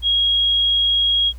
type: tone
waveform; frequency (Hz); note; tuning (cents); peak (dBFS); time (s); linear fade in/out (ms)
sine; 3288; G#7; -18; -14; 0.02-1.33; 50
effects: added 60 Hz sine -32 dBFS peak until 1.38 s + pink hiss -53 dBFS RMS until 1.38 s